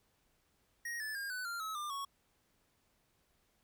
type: tone with pitch steps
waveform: square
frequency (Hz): 1877 / 1741.2 / 1615.3 / 1498.4 / 1390 / 1289.5 / 1196.2 / 1109.6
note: A#6 / A6 / G#6 / F#6 / F6 / E6 / D6 / C#6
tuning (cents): +11 / -19 / -49 / +21 / -9 / -39 / +31 / +1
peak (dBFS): -39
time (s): 0.85-2.05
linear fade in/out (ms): 5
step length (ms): 150
effects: pink hiss -75 dBFS RMS until 3.63 s